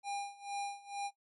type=tone with tremolo; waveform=square; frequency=805 Hz; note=G5; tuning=46 cents sharp; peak=-36 dBFS; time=0.03-1.11 s; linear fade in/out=50 ms; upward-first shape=sine; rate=2.2 Hz; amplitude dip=90%; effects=noise-tail reverb RT60 0.1 s tail -17 dB re dry + MP3 48 kbps